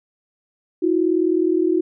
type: tone pair together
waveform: sine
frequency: 324.1 / 363.8 Hz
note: E4 / F#4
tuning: -29 / -29 cents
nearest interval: major second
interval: 200 cents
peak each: -18 dBFS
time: 0.82-1.81 s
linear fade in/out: 10 ms
effects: none